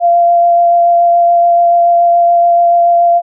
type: tone with vibrato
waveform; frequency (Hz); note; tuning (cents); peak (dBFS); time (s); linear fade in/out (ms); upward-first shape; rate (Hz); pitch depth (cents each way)
sine; 690; F5; -21; -5; 0-3.22; 50; sine; 7; 9
effects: none